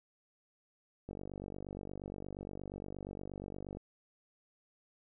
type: click train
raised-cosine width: 2 ms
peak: -30 dBFS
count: 131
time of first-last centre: 1.09-3.77 s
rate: 48.5 Hz
effects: none